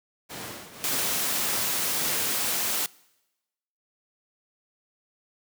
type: noise with tremolo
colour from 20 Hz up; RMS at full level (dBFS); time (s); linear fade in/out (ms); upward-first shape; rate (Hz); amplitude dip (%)
pink; -35; 0.29-2.55; 20; triangle; 1.8; 75
type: noise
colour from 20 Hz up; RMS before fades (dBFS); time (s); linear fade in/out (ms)
white; -27; 0.84-2.86; 0
effects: noise-tail reverb RT60 1.0 s tail -24 dB re dry + high-pass 150 Hz 12 dB/octave